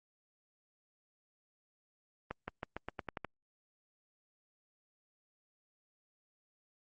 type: accelerating click train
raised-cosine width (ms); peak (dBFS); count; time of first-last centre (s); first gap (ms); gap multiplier
0.5; -23; 9; 2.31-3.247; 170; 0.89
effects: Opus 24 kbps